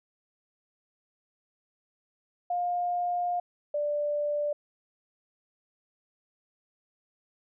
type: tone pair in turn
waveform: sine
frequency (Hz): 708 / 588.4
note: F5 / D5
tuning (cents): +23 / +3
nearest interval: minor third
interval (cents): 320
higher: first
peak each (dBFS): -26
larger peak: neither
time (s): 2.5-3.4 / 3.74-4.53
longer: first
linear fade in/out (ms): 5
effects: none